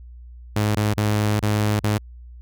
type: tone with dropouts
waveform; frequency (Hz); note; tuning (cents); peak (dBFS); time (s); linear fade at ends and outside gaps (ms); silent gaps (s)
sawtooth; 105.4; G#2; +26; -14; 0.56-1.98; 5; 0.75-0.769 / 0.937-0.974 / 1.397-1.426 / 1.797-1.837
effects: added 60 Hz sine -38 dBFS peak until 2.41 s